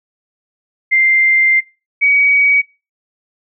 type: tone pair in turn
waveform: sine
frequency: 2093 / 2262 Hz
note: C7 / C#7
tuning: 0 / +34 cents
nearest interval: minor second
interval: 134 cents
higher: second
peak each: -8 dBFS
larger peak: neither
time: 0.91-1.61 / 2.01-2.62 s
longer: first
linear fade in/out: 20 ms
effects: noise-tail reverb RT60 0.3 s tail -23 dB re dry